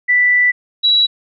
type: tone pair in turn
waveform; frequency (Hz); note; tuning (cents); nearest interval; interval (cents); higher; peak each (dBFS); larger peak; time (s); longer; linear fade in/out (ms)
sine; 1975.5 / 3906; B6 / B7; 0 / -20; octave; 1180; second; -9; neither; 0.08-0.52 / 0.83-1.07; first; 20
effects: none